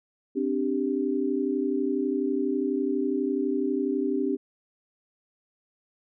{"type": "chord", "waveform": "sine", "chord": "C suspended second", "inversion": "none", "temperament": "equal", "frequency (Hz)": [261.6, 293.7, 392], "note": ["C4", "D4", "G4"], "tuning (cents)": [0, 0, 0], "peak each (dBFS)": -28, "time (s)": [0.35, 4.37], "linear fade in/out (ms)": 20, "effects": []}